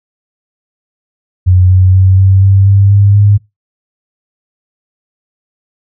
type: tone with pitch steps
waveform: sine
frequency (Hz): 91.4 / 92.89 / 94.4 / 95.94 / 97.51 / 99.1 / 100.71 / 102.36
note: F#2 / F#2 / F#2 / G2 / G2 / G2 / G2 / G#2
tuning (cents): -21 / +7 / +35 / -37 / -9 / +19 / +47 / -25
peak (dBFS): -3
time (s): 1.46-3.38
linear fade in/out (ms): 20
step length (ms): 240
effects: noise-tail reverb RT60 0.2 s tail -22 dB re dry